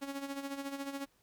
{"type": "tone with tremolo", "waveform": "sawtooth", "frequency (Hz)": 277.2, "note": "C#4", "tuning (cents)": 0, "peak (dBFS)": -32, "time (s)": [0.01, 1.06], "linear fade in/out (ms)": 20, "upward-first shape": "sine", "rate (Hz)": 14, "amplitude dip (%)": 65, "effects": ["pink hiss -71 dBFS RMS until 1.22 s"]}